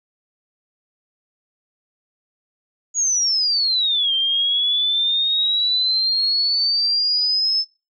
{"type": "exponential two-way sweep", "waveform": "sine", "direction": "down then up", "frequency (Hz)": [6810, 3148, 5270], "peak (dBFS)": -16, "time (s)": [2.94, 7.65], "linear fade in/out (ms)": 50, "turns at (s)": 4.14, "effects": ["noise-tail reverb RT60 0.3 s tail -24 dB re dry"]}